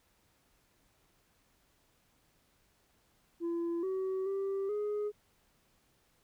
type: tone with pitch steps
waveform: sine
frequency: 339 / 379.1 / 391.1 / 417 Hz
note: E4 / F#4 / G4 / G#4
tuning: +49 / +42 / -4 / +7 cents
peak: -29 dBFS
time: 3.4-5.12 s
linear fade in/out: 50 ms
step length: 430 ms
effects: tanh soft clip ceiling -31 dBFS + pink hiss -71 dBFS RMS until 6.23 s